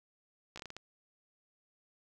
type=slowing click train; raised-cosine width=0.2 ms; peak=-27 dBFS; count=7; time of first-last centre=0.56-0.766 s; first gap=15 ms; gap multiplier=1.33; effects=none